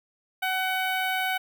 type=tone with notch filter; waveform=15% pulse; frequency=751 Hz; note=F#5; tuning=26 cents sharp; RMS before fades=-27 dBFS; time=0.42-1.38 s; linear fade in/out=10 ms; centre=6900 Hz; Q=1; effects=none